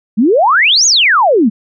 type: exponential two-way sweep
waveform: sine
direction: up then down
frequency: 196 to 6920 to 196 Hz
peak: -6 dBFS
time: 0.17-1.5 s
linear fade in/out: 20 ms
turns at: 0.86 s
effects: none